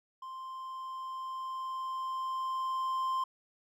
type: tone with level ramp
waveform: triangle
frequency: 1046.5 Hz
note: C6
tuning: in tune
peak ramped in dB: -39 to -27 dBFS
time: 0.22-3.24 s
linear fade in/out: 5 ms
effects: none